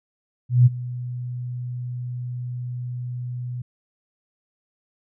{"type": "tone with ADSR envelope", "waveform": "sine", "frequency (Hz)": 123.47, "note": "B2", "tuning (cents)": 0, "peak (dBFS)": -8, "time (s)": [0.49, 3.62], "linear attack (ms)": 170, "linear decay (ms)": 25, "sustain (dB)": -19, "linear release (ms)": 6, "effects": []}